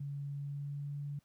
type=tone with pitch glide; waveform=sine; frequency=141.7 to 143.68 Hz; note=C#3 to D3; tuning=+38 to -38 cents; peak=-37 dBFS; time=0-1.19 s; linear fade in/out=5 ms; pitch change=+24 cents; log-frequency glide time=0.31-0.97 s; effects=pink hiss -75 dBFS RMS until 1.24 s + high-pass 80 Hz 12 dB/octave